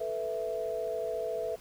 sine chord, A suspended second, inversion none, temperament equal, 440 / 493.9 / 659.3 Hz, A4 / B4 / E5, 0 / 0 / 0 cents, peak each -36 / -36 / -34 dBFS, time 0-1.56 s, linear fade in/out 10 ms, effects pink hiss -55 dBFS RMS until 1.6 s

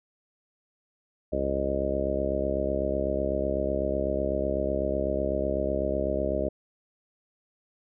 harmonic tone, 68 Hz, C#2, 33 cents flat, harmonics 1 / 2 / 3 / 4 / 5 / 6 / 7 / 8 / 9, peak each -33 / -41 / -36 / -36 / -34 / -34 / -37 / -34 / -29 dBFS, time 1.32-6.49 s, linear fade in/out 10 ms, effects none

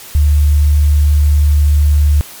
sine tone, 73.6 Hz, D2, 4 cents sharp, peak -6 dBFS, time 0.15-2.21 s, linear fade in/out 0 ms, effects white hiss -33 dBFS RMS until 2.4 s + MP3 96 kbps

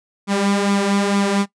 sawtooth tone with flanger, 200 Hz, G3, 35 cents sharp, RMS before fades -18 dBFS, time 0.27-1.46 s, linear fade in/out 50 ms, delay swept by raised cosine 0.85 to 4.15 ms, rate 2.2 Hz, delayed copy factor +0.55, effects noise-tail reverb RT60 0.1 s tail -18 dB re dry + resampled to 22050 Hz

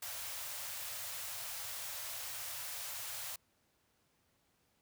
white band-stop noise, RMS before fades -43 dBFS, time 0.02-3.36 s, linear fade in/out 5 ms, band 130 to 520 Hz, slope 48 dB/octave, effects pink hiss -75 dBFS RMS until 4.81 s + high-pass 60 Hz 12 dB/octave

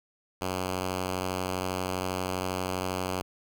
5% pulse tone, 92.5 Hz, F#2, in tune, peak -18 dBFS, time 0.41-3.22 s, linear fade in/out 5 ms, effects none

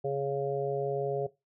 harmonic tone, 138.9 Hz, C#3, 4 cents sharp, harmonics 1 / 3 / 4 / 5, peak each -36 / -31 / -34 / -37 dBFS, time 0.04-1.27 s, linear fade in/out 10 ms, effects noise-tail reverb RT60 0.2 s tail -17 dB re dry

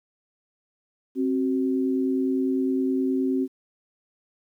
sine tone pair together, 264.9 / 374.6 Hz, C4 / F#4, +22 / +21 cents, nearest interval tritone, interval 599 cents, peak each -22 / -27 dBFS, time 1.15-3.48 s, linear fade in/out 50 ms, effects 10-bit

